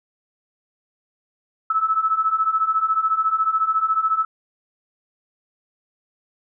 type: beating tone pair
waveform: sine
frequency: 1296 / 1310 Hz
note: E6 / E6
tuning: -30 / -11 cents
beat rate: 14 Hz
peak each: -22 / -19 dBFS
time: 1.7-4.25 s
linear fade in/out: 5 ms
effects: none